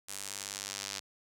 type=tone with band-pass filter sweep; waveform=sawtooth; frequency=99.2 Hz; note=G2; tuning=21 cents sharp; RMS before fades=-41 dBFS; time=0.08-1 s; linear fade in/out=10 ms; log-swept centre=8800 to 5500 Hz; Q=1.4; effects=none